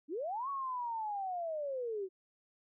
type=linear two-way sweep; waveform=sine; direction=up then down; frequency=265.4 to 1126 to 364 Hz; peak=-35 dBFS; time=0.08-2.09 s; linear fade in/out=50 ms; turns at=0.49 s; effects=none